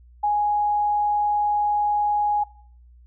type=tone; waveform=sine; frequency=830.6 Hz; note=G#5; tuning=in tune; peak=-18 dBFS; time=0.23-2.44 s; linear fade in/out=10 ms; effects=noise-tail reverb RT60 0.5 s tail -19 dB re dry + added 60 Hz sine -47 dBFS peak until 3.06 s